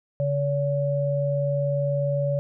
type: tone pair together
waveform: sine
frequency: 141.55 / 569 Hz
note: C#3 / C#5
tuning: +37 / +45 cents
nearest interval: 2 octaves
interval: 2408 cents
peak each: -24 / -24 dBFS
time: 0.2-2.39 s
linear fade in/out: 0 ms
effects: none